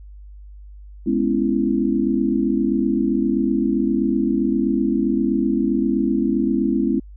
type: chord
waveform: sine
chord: C# minor seventh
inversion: second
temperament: just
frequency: 207.9 / 249.5 / 277.2 / 332.6 Hz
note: G#3 / B3 / C#4 / E4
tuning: +2 / +18 / 0 / +16 cents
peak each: -22 dBFS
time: 1.06-7 s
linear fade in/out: 10 ms
effects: added 50 Hz sine -37 dBFS peak until 7.16 s